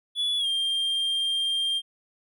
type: tone with pitch glide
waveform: triangle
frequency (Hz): 3421 to 3192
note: A7 to G7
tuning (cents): -49 to +31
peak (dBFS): -22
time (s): 0.15-1.82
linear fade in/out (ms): 50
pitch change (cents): -120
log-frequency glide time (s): 0.38-0.47
effects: none